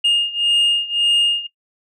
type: beating tone pair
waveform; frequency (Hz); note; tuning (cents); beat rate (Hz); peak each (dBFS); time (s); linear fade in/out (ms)
sine; 2835 / 2836.8; F7 / F7; +25 / +26; 1.8; -15 / -17; 0.04-1.47; 10
effects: noise-tail reverb RT60 0.1 s tail -17 dB re dry + tanh soft clip ceiling -11 dBFS